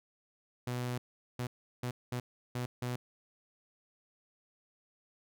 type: tone bursts at uneven times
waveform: sawtooth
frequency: 123.47 Hz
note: B2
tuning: in tune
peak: -30 dBFS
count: 6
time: 0.67-0.98 / 1.39-1.47 / 1.83-1.91 / 2.12-2.2 / 2.55-2.66 / 2.82-2.96 s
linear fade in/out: 5 ms
effects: none